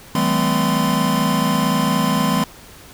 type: tone cluster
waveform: square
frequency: 163.4 / 192.5 / 216.8 / 253.7 / 1026 Hz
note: E3 / G3 / A3 / B3 / C6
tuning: -15 / -31 / -25 / +47 / -34 cents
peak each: -23 dBFS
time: 0.15-2.44 s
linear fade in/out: 2 ms
effects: pink hiss -42 dBFS RMS until 2.93 s